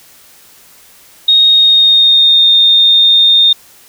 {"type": "tone with pitch glide", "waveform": "sine", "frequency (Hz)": [3729, 3656], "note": ["A#7", "A#7"], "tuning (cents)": [0, -34], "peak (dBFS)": -4, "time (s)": [1.28, 3.53], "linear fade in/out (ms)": 5, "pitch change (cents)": -34, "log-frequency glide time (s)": [1.48, 2.52], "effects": ["white hiss -42 dBFS RMS until 3.88 s"]}